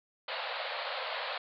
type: band-pass noise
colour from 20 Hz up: pink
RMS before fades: -37 dBFS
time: 0.28-1.38 s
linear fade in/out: 5 ms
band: 490 to 4500 Hz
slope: 96 dB/octave
effects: none